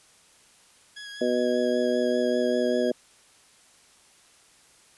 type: tone with vibrato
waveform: 20% pulse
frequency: 1661.2 Hz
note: G#6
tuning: in tune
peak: -33 dBFS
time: 0.96-2.91 s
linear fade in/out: 10 ms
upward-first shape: sine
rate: 5.1 Hz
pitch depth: 19 cents each way
type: harmonic tone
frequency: 123.3 Hz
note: B2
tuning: 2 cents flat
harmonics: 2 / 3 / 4 / 5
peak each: -27 / -27 / -27 / -27 dBFS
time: 1.21-2.92 s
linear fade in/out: 5 ms
effects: white hiss -57 dBFS RMS until 4.97 s + resampled to 24000 Hz